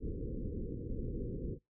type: low-pass noise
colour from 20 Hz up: pink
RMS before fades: -39 dBFS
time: 0-1.59 s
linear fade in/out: 50 ms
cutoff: 500 Hz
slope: 96 dB/octave
effects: noise-tail reverb RT60 0.2 s tail -25 dB re dry